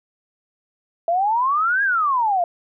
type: exponential two-way sweep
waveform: sine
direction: up then down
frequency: 659.3 to 1661.2 to 673 Hz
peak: -16 dBFS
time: 1.08-2.44 s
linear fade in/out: 2 ms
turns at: 1.83 s
effects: none